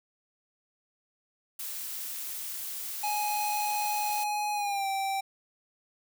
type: noise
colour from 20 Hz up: blue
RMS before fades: -37 dBFS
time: 1.59-4.24 s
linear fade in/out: 5 ms
type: tone with pitch glide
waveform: square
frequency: 836 to 780 Hz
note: G#5 to G5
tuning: +11 to -9 cents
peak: -29 dBFS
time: 3.03-5.21 s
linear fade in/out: 10 ms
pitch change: -120 cents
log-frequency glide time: 4.53-4.87 s
effects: none